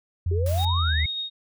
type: tone with pitch glide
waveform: sine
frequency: 87.31 to 77.78 Hz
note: F2 to D#2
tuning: 0 to 0 cents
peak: -21 dBFS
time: 0.26-1.06 s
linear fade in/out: 5 ms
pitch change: -200 cents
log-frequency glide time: 0.76-0.94 s
type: exponential sweep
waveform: sine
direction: up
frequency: 379.7 to 2218 Hz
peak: -27 dBFS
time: 0.31-1.06 s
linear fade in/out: 5 ms
type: noise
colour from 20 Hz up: white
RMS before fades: -39 dBFS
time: 0.46-0.65 s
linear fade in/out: 2 ms
type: tone with tremolo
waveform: sine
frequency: 3729 Hz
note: A#7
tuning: in tune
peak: -26 dBFS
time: 0.57-1.3 s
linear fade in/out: 50 ms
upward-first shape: sine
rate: 10 Hz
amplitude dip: 25%
effects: none